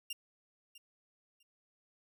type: tone with echo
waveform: sawtooth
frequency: 2794 Hz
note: F7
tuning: in tune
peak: -34 dBFS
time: 0.1-0.13 s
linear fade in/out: 5 ms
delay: 650 ms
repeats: 2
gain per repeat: -15 dB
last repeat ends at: 1.43 s
effects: none